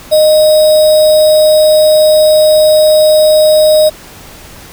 sine tone with sample-and-hold, 617 Hz, D#5, 15 cents flat, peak -3 dBFS, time 0.11-3.9 s, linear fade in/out 20 ms, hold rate 4410 Hz, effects pink hiss -33 dBFS RMS until 4.72 s

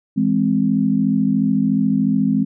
sine chord, E augmented, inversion none, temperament equal, 164.81 / 207.7 / 261.6 Hz, E3 / G#3 / B#3, 0 / 0 / 0 cents, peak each -22 / -17 / -18 dBFS, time 0.16-2.45 s, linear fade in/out 20 ms, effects none

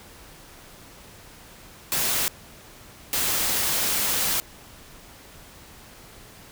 white noise bursts at uneven times, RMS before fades -24 dBFS, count 2, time 1.92-2.28 / 3.13-4.4 s, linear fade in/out 0 ms, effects pink hiss -47 dBFS RMS until 6.51 s

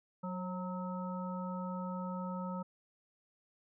harmonic tone with a mistuned harmonic, 184.1 Hz, F#3, 8 cents flat, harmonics 1 / 3 / 5 / 7, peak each -38 / -45 / -45 / -46 dBFS, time 0.23-2.63 s, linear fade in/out 10 ms, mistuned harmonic 3, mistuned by -39 cents, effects none

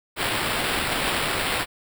violet noise with sample-and-hold, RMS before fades -25 dBFS, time 0.16-1.66 s, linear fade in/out 50 ms, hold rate 6300 Hz, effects none

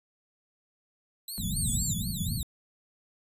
5% pulse tone with vibrato, 3900 Hz, B7, 23 cents flat, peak -28 dBFS, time 1.28-2.43 s, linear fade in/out 2 ms, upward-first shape sine, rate 4 Hz, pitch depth 240 cents each way
white low-pass noise, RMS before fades -32 dBFS, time 1.38-2.43 s, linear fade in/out 0 ms, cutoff 210 Hz, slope 48 dB/octave
sine exponential sweep, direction down, 8870 to 7040 Hz, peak -30 dBFS, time 1.56-1.94 s, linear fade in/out 5 ms
effects resampled to 32000 Hz

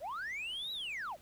sine linear two-way sweep, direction up then down, 500 to 3951 to 500 Hz, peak -35 dBFS, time 0-1.17 s, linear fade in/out 50 ms, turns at 0.72 s, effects tanh soft clip ceiling -36 dBFS + pink hiss -62 dBFS RMS until 1.21 s

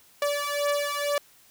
sawtooth beating tone pair, 577 / 579.1 Hz, D5 / D5, -31 / -24 cents, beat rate 2.1 Hz, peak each -24 dBFS, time 0.22-1.18 s, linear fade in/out 2 ms, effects white hiss -57 dBFS RMS until 1.5 s

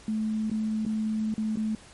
sine tone with dropouts, 217.4 Hz, A3, 21 cents flat, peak -25 dBFS, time 0.08-1.75 s, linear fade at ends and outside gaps 2 ms, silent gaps 0.499-0.514 / 0.852-0.863 / 1.341-1.379 / 1.558-1.571 s, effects pink hiss -51 dBFS RMS until 1.93 s + MP3 48 kbps

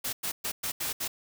white noise bursts at uneven times, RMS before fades -32 dBFS, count 6, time 0.04-0.13 / 0.23-0.32 / 0.44-0.52 / 0.63-0.72 / 0.8-0.93 / 1-1.08 s, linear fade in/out 10 ms, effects none

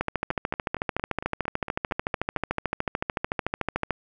two click trains, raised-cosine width 0.5 ms, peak -10 / -18 dBFS, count 54 / 10, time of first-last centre 0.01-3.907 / 0.31-2.369 s, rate 13.6 / 4.37 Hz, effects none

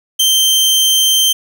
sawtooth tone, 3131 Hz, G7, 3 cents flat, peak -6 dBFS, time 0.19-1.33 s, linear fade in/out 10 ms, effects none

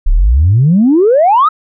sine exponential sweep, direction up, 30.58 to 1315 Hz, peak -4 dBFS, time 0.06-1.49 s, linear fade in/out 10 ms, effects tanh soft clip ceiling -1 dBFS

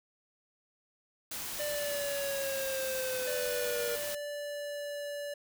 white noise, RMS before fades -39 dBFS, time 1.31-4.15 s, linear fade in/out 5 ms
square exponential sweep, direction down, 595 to 473.7 Hz, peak -34 dBFS, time 1.59-3.96 s, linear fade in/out 10 ms
square tone with pitch glide, 588 to 578.6 Hz, D5 to D5, +2 to -26 cents, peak -37 dBFS, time 3.27-5.34 s, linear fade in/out 5 ms, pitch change -28 cents, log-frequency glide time 3.43-5.16 s
effects none

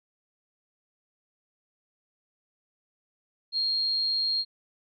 sine tone, 4236 Hz, C8, 21 cents sharp, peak -24 dBFS, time 3.52-4.45 s, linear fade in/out 50 ms, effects none

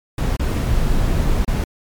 brown noise with dropouts, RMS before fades -17 dBFS, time 0.18-1.64 s, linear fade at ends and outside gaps 2 ms, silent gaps 0.366-0.395 / 1.448-1.478 s, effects MP3 96 kbps

